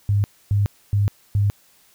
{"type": "tone bursts", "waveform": "sine", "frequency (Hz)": 101.5, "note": "G#2", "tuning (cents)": -39, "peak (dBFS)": -15, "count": 4, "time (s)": [0.09, 1.5], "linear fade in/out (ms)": 0, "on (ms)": 150, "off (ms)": 270, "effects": ["white hiss -56 dBFS RMS until 1.94 s"]}